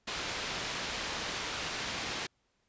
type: low-pass noise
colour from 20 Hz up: white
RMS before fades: -37 dBFS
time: 0.07-2.27 s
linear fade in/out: 10 ms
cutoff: 4200 Hz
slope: 12 dB/octave
effects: pink hiss -75 dBFS RMS until 2.68 s + resampled to 16000 Hz